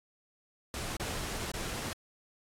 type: noise with dropouts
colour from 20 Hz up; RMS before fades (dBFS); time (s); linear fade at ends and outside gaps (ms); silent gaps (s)
pink; -37; 0.74-1.93; 1; 0.968-0.998 / 1.517-1.539
effects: low-pass 11000 Hz 12 dB/octave + AAC 64 kbps